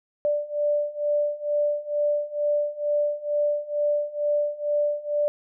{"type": "beating tone pair", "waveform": "sine", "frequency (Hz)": [587.3, 589.5], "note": ["D5", "D5"], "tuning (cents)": [0, 6], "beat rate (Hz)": 2.2, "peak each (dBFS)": [-26, -24], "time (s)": [0.25, 5.28], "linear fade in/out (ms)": 0, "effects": []}